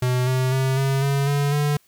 square tone with pitch steps, 125.8 / 129.04 / 132.36 / 135.77 / 139.26 / 142.85 / 146.52 Hz, B2 / C3 / C3 / C#3 / C#3 / D3 / D3, +32 / -24 / +20 / -36 / +8 / -48 / -4 cents, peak -19 dBFS, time 0.02-1.77 s, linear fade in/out 5 ms, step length 250 ms, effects white hiss -60 dBFS RMS until 1.87 s

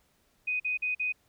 sine tone bursts, 2496 Hz, D#7, 5 cents sharp, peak -27 dBFS, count 4, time 0.47-1.125 s, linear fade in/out 10 ms, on 130 ms, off 45 ms, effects pink hiss -69 dBFS RMS until 1.28 s

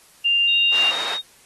sine tone, 2794 Hz, F7, in tune, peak -15 dBFS, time 0.24-0.92 s, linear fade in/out 20 ms
sine tone with vibrato, 3729 Hz, A#7, in tune, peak -25 dBFS, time 0.47-1.22 s, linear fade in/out 20 ms, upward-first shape triangle, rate 12 Hz, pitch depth 12 cents each way
pink band-pass noise, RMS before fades -30 dBFS, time 0.71-1.19 s, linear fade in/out 50 ms, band 720 to 4400 Hz, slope 12 dB/octave
effects white hiss -52 dBFS RMS until 1.45 s + AAC 32 kbps

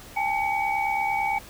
sine tone cluster, 803 / 872 / 2256 Hz, G5 / A5 / C#7, +41 / -16 / +30 cents, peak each -26 / -27 / -28 dBFS, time 0.16-1.39 s, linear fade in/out 10 ms, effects pink hiss -45 dBFS RMS until 1.49 s

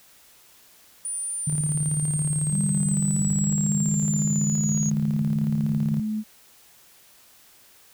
sine linear sweep, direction down, 9450 to 6645 Hz, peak -27 dBFS, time 1.05-4.9 s, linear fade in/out 2 ms
sine tone with tremolo, 151.2 Hz, D#3, 49 cents flat, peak -21 dBFS, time 1.47-6 s, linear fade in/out 5 ms, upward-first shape square, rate 18 Hz, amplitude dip 50%
sine tone with pitch glide, 198.4 to 215.1 Hz, G3 to A3, +21 to -39 cents, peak -24 dBFS, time 2.5-6.24 s, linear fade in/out 50 ms, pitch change +140 cents, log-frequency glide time 3.06-5.49 s
clicks, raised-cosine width 3 ms, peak -30 dBFS, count 6, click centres 3.311 / 3.516 / 3.883 / 3.938 / 4.04 / 5.738 s
effects white hiss -54 dBFS RMS until 7.93 s

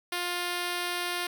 5% pulse tone, 352.8 Hz, F4, 18 cents sharp, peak -18 dBFS, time 0.12-1.27 s, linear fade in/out 5 ms, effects none

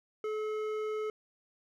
sine tone with hard clipping, 430 Hz, A4, 40 cents flat, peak -34 dBFS, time 0.24-1.1 s, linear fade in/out 2 ms, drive 10 dB, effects none

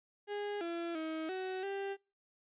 35% pulse tone with pitch steps, 411 / 339.1 / 317.8 / 374.7 / 394.5 Hz, G#4 / E4 / D#4 / F#4 / G4, -18 / +49 / +37 / +22 / +11 cents, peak -35 dBFS, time 0.27-1.97 s, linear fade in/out 50 ms, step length 340 ms, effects noise-tail reverb RT60 0.3 s tail -24 dB re dry + resampled to 8000 Hz

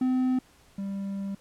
triangle tone pair in turn, 256.1 / 197.04 Hz, C4 / G3, -37 / +9 cents, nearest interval perfect fourth, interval 454 cents, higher first, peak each -20 / -28 dBFS, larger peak first, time 0.01-0.39 / 0.78-1.35 s, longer second, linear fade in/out 5 ms, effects pink hiss -59 dBFS RMS until 1.4 s + low-pass 12000 Hz 12 dB/octave

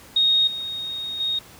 sine tone with level steps, 3729 Hz, A#7, in tune, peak -15 / -27 / -21 dBFS, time 0.16-1.39 s, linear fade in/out 5 ms, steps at 0.47 / 1.2 s, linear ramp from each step 5 ms, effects pink hiss -46 dBFS RMS until 1.59 s + high-pass 60 Hz 12 dB/octave

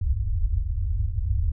white low-pass noise, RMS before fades -24 dBFS, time 0.01-1.52 s, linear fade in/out 5 ms, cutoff 100 Hz, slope 96 dB/octave, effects none

